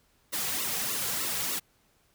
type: noise with flanger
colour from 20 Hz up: white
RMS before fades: -31 dBFS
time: 0.32-1.6 s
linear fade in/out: 20 ms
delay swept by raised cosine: 1.2 to 3.4 ms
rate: 3.3 Hz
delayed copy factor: -0.85
effects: pink hiss -67 dBFS RMS until 2.14 s